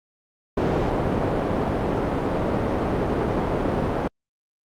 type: low-pass noise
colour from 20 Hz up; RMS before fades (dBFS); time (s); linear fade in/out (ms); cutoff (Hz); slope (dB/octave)
white; -23; 0.57-4.08; 5; 570; 12
effects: Opus 48 kbps